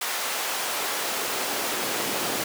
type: noise with high-pass filter sweep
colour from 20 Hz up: pink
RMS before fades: -28 dBFS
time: 0.01-2.44 s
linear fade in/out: 5 ms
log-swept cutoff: 810 to 260 Hz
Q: 0.81
effects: none